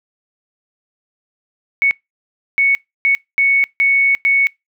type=tone bursts at uneven times; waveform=sine; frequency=2217 Hz; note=C#7; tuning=in tune; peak=-10 dBFS; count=6; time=1.82-1.91 / 2.58-2.75 / 3.05-3.15 / 3.38-3.64 / 3.8-4.15 / 4.25-4.47 s; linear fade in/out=0 ms; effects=noise-tail reverb RT60 0.2 s tail -26 dB re dry